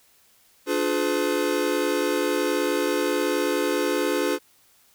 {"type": "chord", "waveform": "square", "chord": "D diminished seventh", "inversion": "none", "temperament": "just", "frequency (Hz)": [293.7, 352.4, 422.9, 507.5], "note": ["D4", "F4", "Ab4", "Cb5"], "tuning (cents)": [0, 16, 31, 47], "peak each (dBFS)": -28, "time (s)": [0.66, 4.39], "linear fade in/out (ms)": 50, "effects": ["white hiss -59 dBFS RMS until 4.94 s"]}